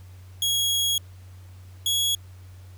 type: tone pair in turn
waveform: sawtooth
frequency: 3315 / 3340 Hz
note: G#7 / G#7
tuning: -4 / +9 cents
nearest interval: unison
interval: 13 cents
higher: second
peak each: -18 dBFS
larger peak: neither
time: 0.42-0.98 / 1.86-2.15 s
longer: first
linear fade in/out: 2 ms
effects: added 92 Hz sine -42 dBFS peak until 2.77 s + pink hiss -57 dBFS RMS until 2.77 s